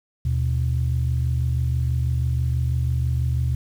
sine tone pair together, 77.16 / 123.3 Hz, D#2 / B2, -14 / -2 cents, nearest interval minor sixth, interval 812 cents, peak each -21 dBFS, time 0.25-3.55 s, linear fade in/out 5 ms, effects tanh soft clip ceiling -13 dBFS + 8-bit

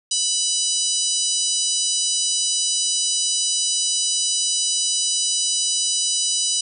harmonic tone with a mistuned harmonic, 989 Hz, B5, 2 cents sharp, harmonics 3 / 4 / 5 / 6 / 7 / 8 / 9, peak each -28 / -27 / -26 / -25 / -28 / -30 / -25 dBFS, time 0.11-6.61 s, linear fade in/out 5 ms, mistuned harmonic 9, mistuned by -20 cents, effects none

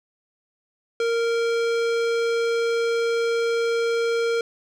sine tone with hard clipping, 463.7 Hz, A#4, 9 cents flat, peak -22 dBFS, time 1-4.41 s, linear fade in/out 2 ms, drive 18 dB, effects none

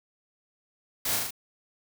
white noise with echo, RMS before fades -29 dBFS, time 1.05-1.16 s, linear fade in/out 5 ms, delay 37 ms, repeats 4, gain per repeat -2 dB, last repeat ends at 1.308 s, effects none

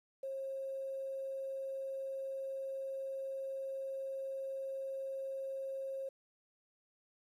sine tone with quantisation, 538 Hz, C5, 48 cents sharp, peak -38 dBFS, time 0.23-6.09 s, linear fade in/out 5 ms, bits 11, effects resampled to 32000 Hz

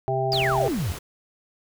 harmonic tone, 131.7 Hz, C3, 12 cents sharp, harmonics 1 / 3 / 5 / 6, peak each -27 / -27 / -27 / -27 dBFS, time 0.08-0.68 s, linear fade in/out 0 ms
sine exponential sweep, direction down, 5100 to 74.4 Hz, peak -23 dBFS, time 0.32-0.92 s, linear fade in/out 0 ms
pink noise, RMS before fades -36 dBFS, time 0.32-0.99 s, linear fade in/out 10 ms
effects none

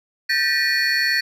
triangle tone cluster, 1566 / 1785 / 1926 / 2432 / 4418 Hz, G6 / A6 / B6 / D#7 / C#8, -2 / +24 / -44 / -40 / -7 cents, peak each -26 / -21 / -20 / -28 / -21 dBFS, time 0.29-1.21 s, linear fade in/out 10 ms, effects resampled to 32000 Hz

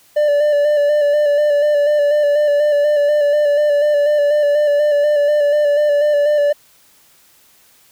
triangle tone with vibrato, 587.3 Hz, D5, in tune, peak -9 dBFS, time 0.16-6.53 s, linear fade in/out 10 ms, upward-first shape square, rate 4.1 Hz, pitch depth 26 cents each way, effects white hiss -51 dBFS RMS until 7.91 s

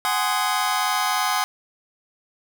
sawtooth chord, Ab dominant seventh, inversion third, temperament just, 747.5 / 830.6 / 1038.3 / 1245.9 Hz, Gb5 / Ab5 / C6 / Eb6, +17 / 0 / -14 / +2 cents, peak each -22 dBFS, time 0.05-1.44 s, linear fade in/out 0 ms, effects none

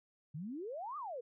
sine exponential two-way sweep, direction up then down, 138.59 to 1252 to 455.3 Hz, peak -40 dBFS, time 0.34-1.21 s, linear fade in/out 10 ms, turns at 0.97 s, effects none

